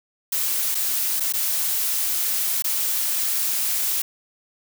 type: noise with dropouts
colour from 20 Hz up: blue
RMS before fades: -23 dBFS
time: 0.32-4.02 s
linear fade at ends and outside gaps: 5 ms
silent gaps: 0.747-0.751 / 1.199-1.204 / 1.325-1.336 / 2.623-2.642 s
effects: none